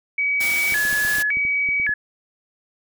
sine tone with vibrato, 1966 Hz, B6, 8 cents flat, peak -18 dBFS, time 0.18-1.94 s, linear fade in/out 5 ms, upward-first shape square, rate 0.89 Hz, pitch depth 250 cents each way
white noise, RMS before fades -28 dBFS, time 0.4-1.23 s, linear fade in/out 10 ms
clicks, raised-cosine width 3 ms, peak -25 dBFS, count 10, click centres 0.723 / 0.852 / 0.928 / 1.05 / 1.184 / 1.371 / 1.451 / 1.689 / 1.799 / 1.893 s
effects none

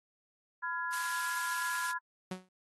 sine chord, F diminished, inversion second, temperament just, 1005.8 / 1396.9 / 1676.3 Hz, Cb6 / F6 / Ab6, +31 / 0 / +16 cents, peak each -37 / -39 / -37 dBFS, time 0.62-1.99 s, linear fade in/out 20 ms
white high-pass noise, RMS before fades -41 dBFS, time 0.92-1.92 s, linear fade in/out 10 ms, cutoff 890 Hz, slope 48 dB/octave
sawtooth tone with exponential decay, 185 Hz, F#3, in tune, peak -30 dBFS, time 2.31-2.49 s, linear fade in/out 5 ms, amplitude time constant 37 ms
effects AAC 32 kbps

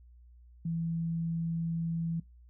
sine tone, 165.8 Hz, E3, 10 cents sharp, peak -30 dBFS, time 0.65-2.2 s, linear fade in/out 5 ms, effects noise-tail reverb RT60 0.2 s tail -22 dB re dry + added 60 Hz sine -53 dBFS peak until 2.49 s

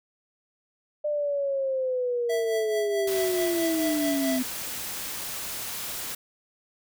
sine linear sweep, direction down, 600 to 251.6 Hz, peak -24 dBFS, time 1.04-4.43 s, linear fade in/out 10 ms
square tone with tremolo, 659.3 Hz, E5, in tune, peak -27 dBFS, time 2.29-4.39 s, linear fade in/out 10 ms, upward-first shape triangle, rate 4.6 Hz, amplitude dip 65%
white noise, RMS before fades -34 dBFS, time 3.07-6.15 s, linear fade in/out 5 ms
effects none

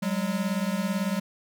square beating tone pair, 185.9 / 203.9 Hz, F#3 / G#3, +8 / -32 cents, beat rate 18 Hz, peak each -29 dBFS, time 0.02-1.2 s, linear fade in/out 10 ms, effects none

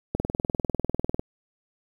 click train, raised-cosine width 2 ms, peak -11 dBFS, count 22, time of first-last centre 0.15-1.195 s, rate 20.1 Hz, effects 8-bit

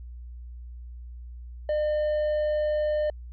triangle tone, 604 Hz, D5, 48 cents sharp, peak -21 dBFS, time 1.69-3.1 s, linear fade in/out 2 ms, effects added 60 Hz sine -38 dBFS peak until 3.32 s + resampled to 11025 Hz

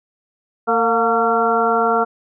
harmonic tone with a mistuned harmonic, 227.8 Hz, A#3, 40 cents flat, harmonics 1 / 2 / 3 / 4 / 5 / 6, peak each -25 / -19 / -19 / -23 / -25 / -19 dBFS, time 0.67-2.05 s, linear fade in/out 20 ms, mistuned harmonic 3, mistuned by +55 cents, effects none

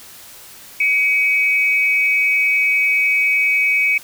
sine tone pair together, 2255 / 2541 Hz, C#7 / D#7, +29 / +36 cents, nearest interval major second, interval 207 cents, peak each -14 / -19 dBFS, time 0.8-3.98 s, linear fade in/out 5 ms, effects white hiss -40 dBFS RMS until 4.03 s

